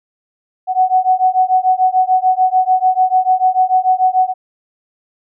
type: beating tone pair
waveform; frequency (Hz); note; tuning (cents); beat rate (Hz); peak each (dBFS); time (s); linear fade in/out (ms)
sine; 741 / 747.8; F#5 / F#5; +2 / +18; 6.8; -13; 0.67-4.34; 50
effects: none